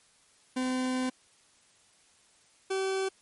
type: tone pair in turn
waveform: 40% pulse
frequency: 256.1 / 383.7 Hz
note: C4 / G4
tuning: -37 / -37 cents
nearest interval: perfect fifth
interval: 700 cents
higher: second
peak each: -27 dBFS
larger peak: neither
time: 0.56-1.1 / 2.7-3.09 s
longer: first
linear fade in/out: 10 ms
effects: white hiss -63 dBFS RMS until 3.21 s + MP3 48 kbps